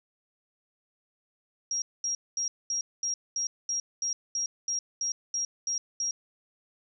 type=tone bursts; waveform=sine; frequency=5630 Hz; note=F8; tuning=13 cents sharp; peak=-27 dBFS; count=14; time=1.71-6.11 s; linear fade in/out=2 ms; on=110 ms; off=220 ms; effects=none